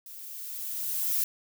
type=noise with level ramp; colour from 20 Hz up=violet; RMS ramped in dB=-45 to -26 dBFS; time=0.06-1.24 s; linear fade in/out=2 ms; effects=none